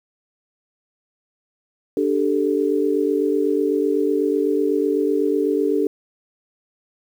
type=chord; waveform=sine; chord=D suspended fourth; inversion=none; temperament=equal; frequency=293.7 / 392 / 440 Hz; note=D4 / G4 / A4; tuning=0 / 0 / 0 cents; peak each=-21 dBFS; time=1.97-5.87 s; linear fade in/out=2 ms; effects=8-bit